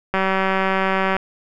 click train, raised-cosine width 0.5 ms, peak -5 dBFS, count 197, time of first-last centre 0.14-1.166 s, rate 191 Hz, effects none

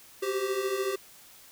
square tone cluster, 378 / 391.6 / 521 Hz, F#4 / G4 / C5, +37 / -2 / -7 cents, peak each -35 / -30 / -38 dBFS, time 0.22-0.96 s, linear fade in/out 10 ms, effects white hiss -53 dBFS RMS until 1.51 s

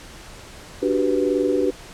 sine chord, G major seventh, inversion second, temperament equal, 293.7 / 370 / 392 / 493.9 Hz, D4 / F#4 / G4 / B4, 0 / 0 / 0 / 0 cents, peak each -23 dBFS, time 0.82-1.71 s, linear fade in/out 10 ms, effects pink hiss -41 dBFS RMS until 1.93 s + low-pass 9000 Hz 12 dB/octave

